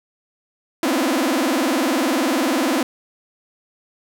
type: tone with vibrato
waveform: sawtooth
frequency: 291.1 Hz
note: D4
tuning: 15 cents flat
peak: -13 dBFS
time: 0.83-2.83 s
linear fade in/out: 2 ms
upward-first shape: sine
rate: 20 Hz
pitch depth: 300 cents each way
effects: none